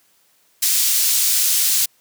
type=high-pass noise; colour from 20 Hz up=pink; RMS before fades=-17 dBFS; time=0.62-1.86 s; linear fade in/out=10 ms; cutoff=5400 Hz; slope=12 dB/octave; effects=white hiss -59 dBFS RMS until 2 s + high-pass 100 Hz 12 dB/octave